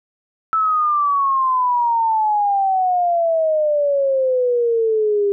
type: exponential sweep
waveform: sine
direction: down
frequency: 1318.5 to 398.9 Hz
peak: -14 dBFS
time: 0.53-5.32 s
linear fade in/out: 0 ms
effects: none